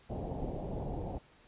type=low-pass noise; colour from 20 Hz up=pink; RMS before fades=-38 dBFS; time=0.09-1.19 s; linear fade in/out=20 ms; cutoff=830 Hz; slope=48 dB/octave; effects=pink hiss -62 dBFS RMS until 1.47 s + resampled to 8000 Hz